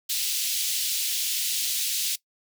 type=high-pass noise; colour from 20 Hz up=pink; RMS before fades=-27 dBFS; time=0.09-2.16 s; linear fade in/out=10 ms; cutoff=3100 Hz; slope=24 dB/octave; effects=noise-tail reverb RT60 0.1 s tail -20 dB re dry